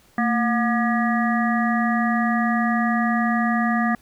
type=harmonic tone with a mistuned harmonic; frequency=240 Hz; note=B3; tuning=49 cents flat; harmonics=1 / 3 / 5 / 7 / 8; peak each=-20 / -25 / -27 / -28 / -29 dBFS; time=0.18-3.95 s; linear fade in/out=2 ms; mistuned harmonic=1; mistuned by=-100 cents; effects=pink hiss -56 dBFS RMS until 4.01 s